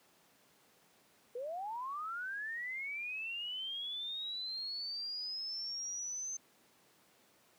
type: linear sweep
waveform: sine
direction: up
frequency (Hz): 466.2 to 6272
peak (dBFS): -38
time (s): 1.35-6.37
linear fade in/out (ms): 5
effects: pink hiss -67 dBFS RMS until 7.58 s + high-pass 200 Hz 12 dB/octave